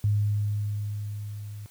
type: tone with level ramp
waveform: sine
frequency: 103.83 Hz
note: G#2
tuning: in tune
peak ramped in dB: -19 to -36 dBFS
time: 0.04-1.66 s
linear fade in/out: 0 ms
effects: white hiss -56 dBFS RMS until 1.7 s + high-pass 60 Hz 12 dB/octave